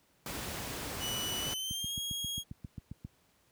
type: noise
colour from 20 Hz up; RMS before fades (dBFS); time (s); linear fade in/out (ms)
pink; -39; 0.26-1.54; 2
type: tone with pitch glide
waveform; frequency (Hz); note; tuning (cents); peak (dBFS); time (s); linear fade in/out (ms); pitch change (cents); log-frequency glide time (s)
sawtooth; 2960 to 3284; F#7 to G#7; 0 to -20; -32; 0.99-2.44; 50; +180; 1.41-1.95
type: click train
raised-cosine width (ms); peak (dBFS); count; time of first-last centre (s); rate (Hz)
5; -28; 11; 1.71-3.049; 7.47
effects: pink hiss -69 dBFS RMS until 3.51 s + high-pass 60 Hz 12 dB/octave